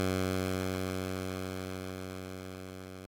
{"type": "tone with level ramp", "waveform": "10% pulse", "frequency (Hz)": 93.4, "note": "F#2", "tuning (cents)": 17, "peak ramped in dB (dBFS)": [-20, -36], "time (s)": [0, 3.06], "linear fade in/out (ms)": 0, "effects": ["AAC 48 kbps"]}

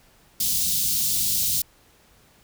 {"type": "band-stop noise", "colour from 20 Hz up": "white", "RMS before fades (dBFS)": -23, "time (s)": [0.4, 1.62], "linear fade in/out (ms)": 5, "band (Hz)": [210, 3600], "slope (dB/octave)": 24, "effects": ["pink hiss -57 dBFS RMS until 2.43 s"]}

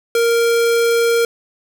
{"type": "tone", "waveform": "square", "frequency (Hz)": 465.8, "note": "A#4", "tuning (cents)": -1, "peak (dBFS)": -13, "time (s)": [0.15, 1.25], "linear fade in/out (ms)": 2, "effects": []}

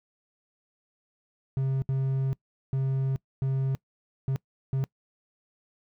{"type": "tone bursts at uneven times", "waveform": "triangle", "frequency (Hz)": 133.9, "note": "C3", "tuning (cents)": 40, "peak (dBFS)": -22, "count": 6, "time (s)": [[1.57, 1.82], [1.89, 2.33], [2.73, 3.16], [3.42, 3.75], [4.28, 4.36], [4.73, 4.84]], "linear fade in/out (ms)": 0, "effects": ["noise-tail reverb RT60 0.1 s tail -23 dB re dry"]}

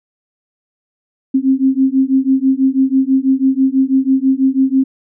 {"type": "beating tone pair", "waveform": "sine", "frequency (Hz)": [262.9, 269], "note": ["C4", "C4"], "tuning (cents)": [8, 48], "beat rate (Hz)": 6.1, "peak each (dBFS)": -13, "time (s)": [1.34, 4.84], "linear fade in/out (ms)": 10, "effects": []}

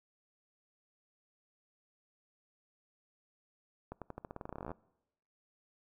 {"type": "accelerating click train", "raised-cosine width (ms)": 1, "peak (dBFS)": -28, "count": 21, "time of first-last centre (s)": [3.92, 4.716], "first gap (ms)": 97, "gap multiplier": 0.89, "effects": ["noise-tail reverb RT60 0.9 s tail -23 dB re dry"]}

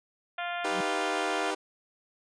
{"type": "harmonic tone", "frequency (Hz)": 349.2, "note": "F4", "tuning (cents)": 0, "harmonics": [2, 3, 4, 5, 6, 7, 8, 9, 10], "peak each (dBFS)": [-34, -44, -37, -41, -44, -42, -46, -46, -48], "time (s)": [0.38, 1.51], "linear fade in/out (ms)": 5}
{"type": "tone with exponential growth", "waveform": "sine", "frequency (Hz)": 185.9, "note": "F#3", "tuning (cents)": 8, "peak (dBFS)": -32, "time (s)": [0.63, 0.81], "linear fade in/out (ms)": 5, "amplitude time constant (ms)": 39}
{"type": "chord", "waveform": "20% pulse", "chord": "Eb augmented", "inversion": "none", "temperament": "equal", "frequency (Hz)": [311.1, 392, 493.9], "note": ["Eb4", "G4", "B4"], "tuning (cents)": [0, 0, 0], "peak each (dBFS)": [-30, -28, -30], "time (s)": [0.64, 1.55], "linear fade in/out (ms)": 10}
{"effects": ["resampled to 22050 Hz"]}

